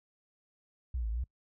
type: linear two-way sweep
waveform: sine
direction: down then up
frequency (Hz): 65.41 to 53 to 65.41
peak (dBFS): -31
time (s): 0.94-1.24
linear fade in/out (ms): 5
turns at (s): 1.09
effects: noise-tail reverb RT60 0.1 s tail -23 dB re dry